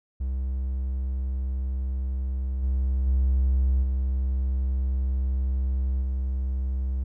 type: tone with level steps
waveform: triangle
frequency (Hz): 65.2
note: C2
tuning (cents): -5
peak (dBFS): -23 / -19 / -16 / -20 / -22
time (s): 0.2-7.04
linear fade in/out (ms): 10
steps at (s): 2.62 / 3.06 / 3.82 / 6.01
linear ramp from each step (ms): 20
effects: tanh soft clip ceiling -13 dBFS